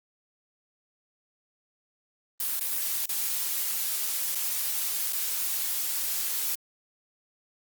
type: noise with dropouts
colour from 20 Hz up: blue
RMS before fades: -29 dBFS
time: 2.4-6.55 s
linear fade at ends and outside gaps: 2 ms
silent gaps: 2.595-2.609 / 3.058-3.091 / 4.349-4.355 / 5.126-5.131 s
effects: Opus 32 kbps